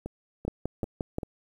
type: two click trains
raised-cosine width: 2 ms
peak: -21 / -16 dBFS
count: 4 / 5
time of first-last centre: 0.06-1.232 / 0.48-1.184 s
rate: 2.56 / 5.68 Hz
effects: 9-bit